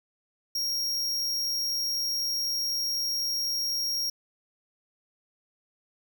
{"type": "tone", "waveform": "45% pulse", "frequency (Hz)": 5588, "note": "F8", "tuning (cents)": 0, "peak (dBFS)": -27, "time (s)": [0.55, 4.1], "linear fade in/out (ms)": 5, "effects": []}